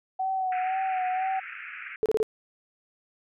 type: tone with vibrato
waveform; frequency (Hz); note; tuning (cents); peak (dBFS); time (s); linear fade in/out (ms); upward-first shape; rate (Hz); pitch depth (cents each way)
sine; 751; F#5; +26; -25; 0.19-1.4; 10; sine; 2; 34
type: band-pass noise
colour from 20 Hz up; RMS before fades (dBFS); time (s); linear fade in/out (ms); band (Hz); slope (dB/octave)
white; -40; 0.52-1.96; 2; 1300 to 2600; 96
type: tone bursts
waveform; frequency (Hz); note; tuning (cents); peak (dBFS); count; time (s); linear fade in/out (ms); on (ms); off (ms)
sine; 436.3; A4; -15; -20; 4; 2.03-2.229; 0; 28; 29
effects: none